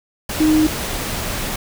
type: tone in noise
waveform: sine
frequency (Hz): 310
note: D#4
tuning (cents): -6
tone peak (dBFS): -11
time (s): 0.4-0.67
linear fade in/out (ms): 5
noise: pink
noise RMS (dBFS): -24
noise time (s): 0.29-1.56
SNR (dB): +10
effects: none